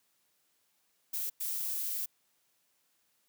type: noise bursts at uneven times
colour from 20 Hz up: violet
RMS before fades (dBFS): -35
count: 2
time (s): 1.13-1.3 / 1.4-2.06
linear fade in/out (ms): 10
effects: white hiss -74 dBFS RMS until 3.28 s + high-pass 100 Hz 12 dB/octave